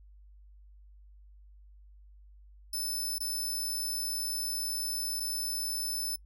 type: tone with dropouts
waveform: 15% pulse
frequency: 5274 Hz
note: E8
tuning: in tune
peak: -26 dBFS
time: 2.73-6.16 s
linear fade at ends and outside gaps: 5 ms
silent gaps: 3.184-3.204 / 5.2-5.203 s
effects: noise-tail reverb RT60 0.1 s tail -26 dB re dry + added 50 Hz sine -52 dBFS peak until 6.25 s